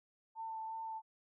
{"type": "tone with vibrato", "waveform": "sine", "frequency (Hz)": 891, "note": "A5", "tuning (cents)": 22, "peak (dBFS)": -40, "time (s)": [0.35, 1.02], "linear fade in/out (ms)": 50, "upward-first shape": "sine", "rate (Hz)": 2.8, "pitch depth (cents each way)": 13, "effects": []}